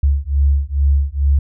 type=beating tone pair; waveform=sine; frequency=69.1 / 71.4 Hz; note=C#2 / D2; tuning=-5 / -48 cents; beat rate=2.3 Hz; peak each=-15 dBFS; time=0.03-1.39 s; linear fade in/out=5 ms; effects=none